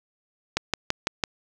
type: click train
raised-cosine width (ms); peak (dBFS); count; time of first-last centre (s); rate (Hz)
0.2; -5; 5; 0.57-1.238; 5.99
effects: none